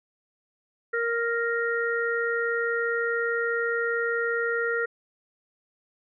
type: harmonic tone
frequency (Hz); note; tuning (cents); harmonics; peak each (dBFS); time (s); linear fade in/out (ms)
466.2; A#4; 0; 1 / 3 / 4; -27 / -28 / -30; 0.93-4.86; 10
effects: none